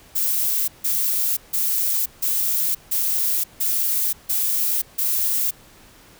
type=noise bursts; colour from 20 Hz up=violet; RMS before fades=-21 dBFS; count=8; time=0.15-5.51 s; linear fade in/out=10 ms; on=530 ms; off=160 ms; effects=pink hiss -49 dBFS RMS until 6.19 s